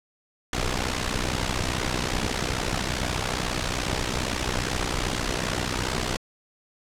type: noise with amplitude modulation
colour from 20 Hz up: pink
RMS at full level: -23 dBFS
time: 0.53-6.17 s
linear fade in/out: 2 ms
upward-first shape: sine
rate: 62.4 Hz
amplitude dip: 80%
effects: low-pass 7000 Hz 12 dB/octave